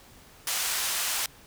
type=band-pass noise; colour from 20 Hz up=white; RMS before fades=-29 dBFS; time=0.47-1.26 s; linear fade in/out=2 ms; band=740 to 11000 Hz; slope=12 dB/octave; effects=pink hiss -53 dBFS RMS until 1.46 s